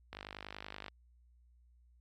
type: click train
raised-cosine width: 0.3 ms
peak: -27 dBFS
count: 39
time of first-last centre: 0.13-0.882 s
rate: 50.5 Hz
effects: added 60 Hz sine -62 dBFS peak until 2 s + MP3 64 kbps